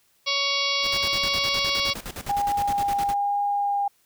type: harmonic tone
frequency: 559 Hz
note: C#5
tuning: 14 cents sharp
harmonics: 1 / 2 / 4 / 5 / 6 / 7 / 8 / 9 / 10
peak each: -34 / -31 / -28 / -32 / -29 / -31 / -29 / -32 / -33 dBFS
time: 0.26-1.94 s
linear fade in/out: 20 ms
type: noise with tremolo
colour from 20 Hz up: pink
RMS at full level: -34 dBFS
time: 0.82-3.15 s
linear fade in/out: 50 ms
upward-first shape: square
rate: 9.7 Hz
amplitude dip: 80%
type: tone with vibrato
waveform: sine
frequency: 809 Hz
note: G#5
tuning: 46 cents flat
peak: -21 dBFS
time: 2.29-3.88 s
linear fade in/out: 5 ms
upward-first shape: triangle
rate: 1.1 Hz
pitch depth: 9 cents each way
effects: white hiss -64 dBFS RMS until 4.05 s